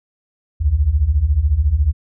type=beating tone pair; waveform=sine; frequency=64.1 / 78.1 Hz; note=C2 / D#2; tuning=-35 / +7 cents; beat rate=14 Hz; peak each=-17 / -14 dBFS; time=0.6-1.93 s; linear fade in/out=20 ms; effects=none